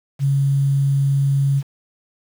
sine tone with quantisation, 138.59 Hz, C#3, in tune, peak -14 dBFS, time 0.19-1.63 s, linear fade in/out 50 ms, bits 7, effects none

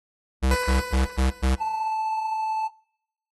square tone bursts, 65.4 Hz, C2, in tune, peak -19 dBFS, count 5, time 0.42-1.56 s, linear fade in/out 20 ms, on 140 ms, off 110 ms
15% pulse tone with exponential decay, 498.3 Hz, B4, 15 cents sharp, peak -15 dBFS, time 0.51-1.94 s, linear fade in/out 2 ms, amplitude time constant 310 ms
triangle tone, 876 Hz, A5, 8 cents flat, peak -23 dBFS, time 1.6-2.68 s, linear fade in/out 10 ms
effects noise-tail reverb RT60 0.8 s tail -25 dB re dry + AAC 32 kbps

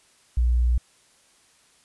sine tone, 60.1 Hz, B1, 46 cents flat, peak -17 dBFS, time 0.37-0.78 s, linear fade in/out 5 ms, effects white hiss -59 dBFS RMS until 1.84 s + resampled to 24000 Hz

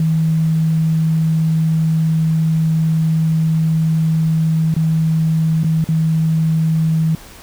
sine tone with dropouts, 160 Hz, D#3, 49 cents sharp, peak -12 dBFS, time 0-7.15 s, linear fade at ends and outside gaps 2 ms, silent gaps 4.741-4.764 / 5.634-5.644 / 5.842-5.888 s, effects pink hiss -39 dBFS RMS until 7.42 s

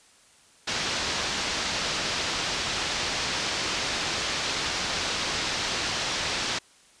white low-pass noise, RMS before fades -29 dBFS, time 0.67-6.59 s, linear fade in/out 10 ms, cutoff 5600 Hz, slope 24 dB/octave, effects white hiss -57 dBFS RMS until 7 s + resampled to 22050 Hz

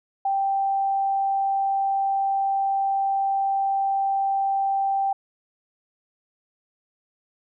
sine tone, 784 Hz, G5, in tune, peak -20 dBFS, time 0.25-5.13 s, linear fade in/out 5 ms, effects none

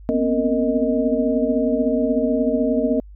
sine tone cluster, 240.7 / 254.1 / 270.4 / 460.2 / 624 Hz, B3 / B3 / C#4 / A#4 / D#5, -44 / +49 / -43 / -22 / +5 cents, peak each -23 dBFS, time 0.09-3 s, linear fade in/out 0 ms, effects added 50 Hz sine -38 dBFS peak until 3.15 s

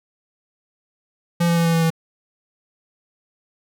square tone with pitch steps, 171.2 / 169.63 / 168.06 / 166.52 / 164.99 / 163.47 Hz, F3 / E3 / E3 / E3 / E3 / E3, -34 / +50 / +34 / +18 / +2 / -14 cents, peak -16 dBFS, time 1.4-1.904 s, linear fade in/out 10 ms, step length 84 ms, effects none

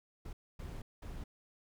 brown noise bursts at uneven times, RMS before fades -44 dBFS, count 3, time 0.25-0.33 / 0.59-0.82 / 1.02-1.24 s, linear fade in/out 5 ms, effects none

